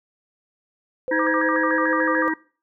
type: tone with tremolo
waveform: sine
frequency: 513 Hz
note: C5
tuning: 34 cents flat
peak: -22 dBFS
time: 1.08-2.28 s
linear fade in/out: 0 ms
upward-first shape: triangle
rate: 11 Hz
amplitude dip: 55%
type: harmonic tone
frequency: 317.1 Hz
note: D#4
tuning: 33 cents sharp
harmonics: 1 / 3 / 5 / 6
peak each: -23 / -28 / -30 / -28 dBFS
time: 1.11-2.34 s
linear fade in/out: 5 ms
type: tone with vibrato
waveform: sine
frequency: 1405 Hz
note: F6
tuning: 10 cents sharp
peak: -22 dBFS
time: 1.12-2.3 s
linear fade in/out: 10 ms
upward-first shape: square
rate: 6.8 Hz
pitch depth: 290 cents each way
effects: noise-tail reverb RT60 0.4 s tail -22 dB re dry